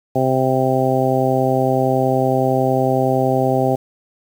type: harmonic tone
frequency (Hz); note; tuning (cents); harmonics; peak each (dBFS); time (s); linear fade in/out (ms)
130.81; C3; 0; 1 / 2 / 3 / 4 / 5 / 6; -21 / -21 / -21 / -21 / -21 / -21; 0.15-3.76; 10
effects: 7-bit